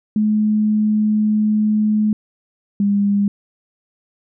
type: tone pair in turn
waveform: sine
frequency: 213.1 / 201.9 Hz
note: G#3 / G#3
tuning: +45 / -49 cents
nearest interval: minor second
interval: 94 cents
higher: first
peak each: -13 dBFS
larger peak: neither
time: 0.16-2.13 / 2.8-3.28 s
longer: first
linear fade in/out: 2 ms
effects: none